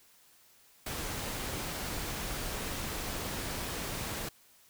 pink noise, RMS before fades -37 dBFS, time 0.86-4.29 s, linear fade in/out 5 ms, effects white hiss -62 dBFS RMS until 4.69 s

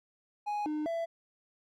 triangle tone with pitch steps, 831 / 303.8 / 667 Hz, G#5 / D#4 / E5, +1 / -41 / +20 cents, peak -29 dBFS, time 0.46-1.06 s, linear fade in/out 20 ms, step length 200 ms, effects none

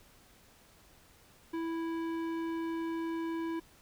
sine tone with tanh clipping, 329.6 Hz, E4, in tune, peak -35 dBFS, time 1.53-3.6 s, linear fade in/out 10 ms, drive 15 dB, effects pink hiss -61 dBFS RMS until 3.81 s

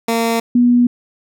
15% pulse / sine tone pair in turn, 229.4 / 243 Hz, A#3 / B3, -28 / -28 cents, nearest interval minor second, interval 100 cents, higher second, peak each -8 dBFS, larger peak neither, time 0.08-0.4 / 0.55-0.87 s, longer neither, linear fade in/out 5 ms, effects none

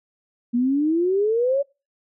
sine exponential sweep, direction up, 234.3 to 573 Hz, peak -17 dBFS, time 0.53-1.63 s, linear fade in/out 20 ms, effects noise-tail reverb RT60 0.3 s tail -25 dB re dry

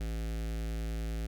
square tone with notch filter, 55 Hz, A1, in tune, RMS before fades -35 dBFS, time 0-1.27 s, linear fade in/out 10 ms, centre 1000 Hz, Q 1.5, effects none

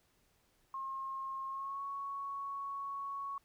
sine tone with pitch glide, 1073 to 1110.8 Hz, C6 to C#6, +43 to +3 cents, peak -38 dBFS, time 0.74-3.38 s, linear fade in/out 2 ms, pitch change +60 cents, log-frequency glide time 1.48-1.82 s, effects pink hiss -73 dBFS RMS until 3.44 s

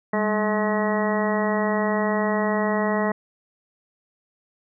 harmonic tone with a mistuned harmonic, 213 Hz, G#3, 44 cents sharp, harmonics 1 / 2 / 3 / 4 / 5 / 6 / 7 / 8 / 9, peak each -24 / -27 / -26 / -30 / -30 / -36 / -40 / -40 / -30 dBFS, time 0.13-3.12 s, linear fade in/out 5 ms, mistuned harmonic 1, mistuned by -76 cents, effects none

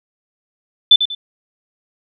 sine tone with echo, 3520 Hz, A7, in tune, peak -3 dBFS, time 0.91-0.96 s, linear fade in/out 5 ms, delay 95 ms, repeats 2, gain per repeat -10 dB, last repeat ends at 1.15 s, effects none

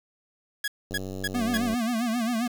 sawtooth tone bursts, 1668 Hz, G#6, 7 cents sharp, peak -22 dBFS, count 4, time 0.64-1.576 s, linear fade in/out 5 ms, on 39 ms, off 260 ms
click train, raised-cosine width 2 ms, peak -23 dBFS, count 80, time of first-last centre 0.91-1.741 s, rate 95.1 Hz
square tone with vibrato, 233.1 Hz, A#3, in tune, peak -25 dBFS, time 1.34-2.48 s, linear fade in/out 10 ms, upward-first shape sine, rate 7.5 Hz, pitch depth 110 cents each way
effects 7-bit

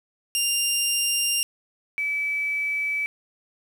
15% pulse / sine tone pair in turn, 2794 / 2300 Hz, F7 / D7, 0 / -37 cents, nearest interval minor third, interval 337 cents, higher first, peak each -14 / -23 dBFS, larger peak first, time 0.35-1.43 / 1.98-3.06 s, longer neither, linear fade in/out 0 ms, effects 8-bit

